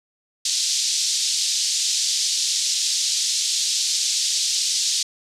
pink band-pass noise, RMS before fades -22 dBFS, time 0.45-5.03 s, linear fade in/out 5 ms, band 4000 to 7500 Hz, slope 24 dB/octave, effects low-pass 12000 Hz 12 dB/octave

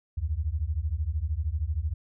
sine beating tone pair, 70.9 / 83.9 Hz, C#2 / E2, +40 / +31 cents, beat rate 13 Hz, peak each -29 dBFS, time 0.17-1.94 s, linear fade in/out 10 ms, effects none

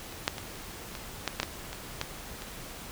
clicks, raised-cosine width 0.2 ms, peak -27 / -7 / -19 / -28 / -21 / -10 / -9 / -11 / -20 / -12 / -23 dBFS, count 11, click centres 0.124 / 0.279 / 0.382 / 0.556 / 0.952 / 1.277 / 1.4 / 1.431 / 1.73 / 2.014 / 2.421 s, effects pink hiss -43 dBFS RMS until 2.91 s

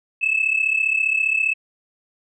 sine tone pair together, 2593 / 2628 Hz, E7 / E7, -29 / -6 cents, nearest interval unison, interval 23 cents, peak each -19 dBFS, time 0.21-1.54 s, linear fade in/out 20 ms, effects tanh soft clip ceiling -11 dBFS

